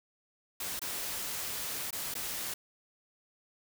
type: noise with dropouts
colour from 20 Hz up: white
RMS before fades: -37 dBFS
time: 0.6-2.54 s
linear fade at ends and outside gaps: 5 ms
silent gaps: 0.794-0.816 / 1.908-1.927 / 2.141-2.151 s
effects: none